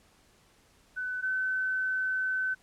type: tone pair in turn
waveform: sine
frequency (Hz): 1503 / 1521.3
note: F#6 / F#6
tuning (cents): +27 / +48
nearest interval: unison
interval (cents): 21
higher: second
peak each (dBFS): -31 / -27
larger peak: second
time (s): 0.96-1.22 / 1.22-2.55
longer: second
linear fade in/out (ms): 20
effects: pink hiss -63 dBFS RMS until 2.62 s + low-pass 11000 Hz 12 dB/octave